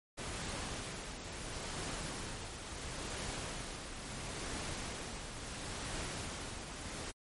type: noise with tremolo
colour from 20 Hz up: pink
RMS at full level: -40 dBFS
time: 0.17-7.12 s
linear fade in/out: 20 ms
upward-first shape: triangle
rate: 0.73 Hz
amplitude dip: 50%
effects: MP3 48 kbps